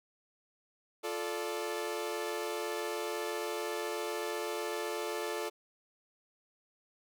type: chord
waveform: sawtooth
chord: D minor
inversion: first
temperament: equal with one note detuned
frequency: 349.2 / 437 / 587.3 Hz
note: F4 / A4 / D5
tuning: 0 / -12 / 0 cents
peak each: -36 / -33 / -37 dBFS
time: 1.03-5.5 s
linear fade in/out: 20 ms
effects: none